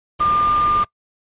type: tone in noise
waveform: sine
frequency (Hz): 1200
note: D6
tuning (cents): +37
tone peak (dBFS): -14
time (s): 0.2-0.84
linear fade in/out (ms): 10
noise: pink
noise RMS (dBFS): -29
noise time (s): 0.19-0.85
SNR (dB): +12
effects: noise-tail reverb RT60 0.1 s tail -23 dB re dry + resampled to 8000 Hz